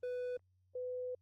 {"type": "tone pair in turn", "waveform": ["triangle", "sine"], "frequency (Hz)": [496.2, 501.1], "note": ["B4", "B4"], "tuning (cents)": [8, 25], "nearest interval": "unison", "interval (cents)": 17, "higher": "second", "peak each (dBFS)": [-35, -38], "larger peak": "first", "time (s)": [[0.03, 0.37], [0.75, 1.15]], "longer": "second", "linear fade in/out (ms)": 5, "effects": ["added 92 Hz sine -70 dBFS peak until 1.21 s", "Opus 24 kbps"]}